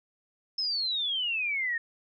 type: exponential sweep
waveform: sine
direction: down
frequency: 5274 to 1814 Hz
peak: -27 dBFS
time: 0.58-1.78 s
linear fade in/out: 5 ms
effects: none